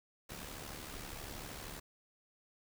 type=noise with amplitude modulation; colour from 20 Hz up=pink; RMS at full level=-44 dBFS; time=0.29-1.8 s; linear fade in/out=10 ms; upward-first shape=sine; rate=72.7 Hz; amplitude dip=55%; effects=none